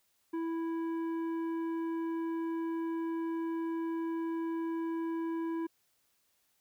triangle tone with tanh clipping, 329.6 Hz, E4, in tune, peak -34 dBFS, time 0.33-5.67 s, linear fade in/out 10 ms, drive 14 dB, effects white hiss -74 dBFS RMS until 6.6 s

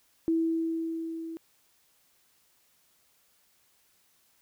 sine tone with level ramp, 327.3 Hz, E4, 12 cents flat, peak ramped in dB -22 to -36 dBFS, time 0.28-1.37 s, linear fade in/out 0 ms, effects white hiss -67 dBFS RMS until 4.41 s

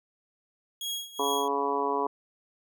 sawtooth tone with tremolo, 3305 Hz, G#7, 9 cents flat, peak -27 dBFS, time 0.81-1.48 s, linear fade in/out 2 ms, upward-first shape sine, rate 2.5 Hz, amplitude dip 85%
harmonic tone, 140.7 Hz, C#3, 26 cents sharp, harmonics 2 / 3 / 4 / 5 / 6 / 7 / 8, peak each -36 / -30 / -40 / -35 / -37 / -29 / -35 dBFS, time 1.19-2.07 s, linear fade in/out 5 ms
effects none

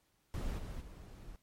brown noise with level steps, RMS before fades -38 / -43 / -50 dBFS, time 0.34-1.36 s, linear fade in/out 0 ms, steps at 0.57 / 0.8 s, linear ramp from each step 20 ms, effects pink hiss -75 dBFS RMS until 1.42 s + MP3 64 kbps

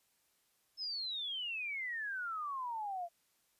sine exponential sweep, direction down, 5274 to 672 Hz, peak -37 dBFS, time 0.77-3.09 s, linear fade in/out 50 ms, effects white hiss -75 dBFS RMS until 3.59 s + resampled to 32000 Hz

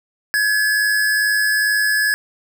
square tone pair together, 1597.7 / 1700 Hz, G6 / G#6, +33 / +40 cents, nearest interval minor second, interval 107 cents, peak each -25 / -16 dBFS, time 0.34-2.14 s, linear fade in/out 0 ms, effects none

